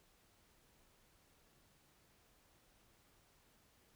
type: silence
effects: pink hiss -71 dBFS RMS until 3.95 s